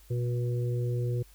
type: harmonic tone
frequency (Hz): 121.3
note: B2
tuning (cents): -31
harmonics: 1 / 3 / 4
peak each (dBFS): -27 / -37 / -39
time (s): 0.1-1.23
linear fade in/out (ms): 10
effects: added 50 Hz sine -54 dBFS peak until 1.34 s + white hiss -60 dBFS RMS until 1.34 s